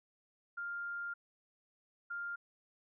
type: tone bursts at uneven times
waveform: sine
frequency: 1400 Hz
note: F6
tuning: 4 cents sharp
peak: -38 dBFS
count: 2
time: 0.57-1.14 / 2.1-2.36 s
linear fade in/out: 10 ms
effects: none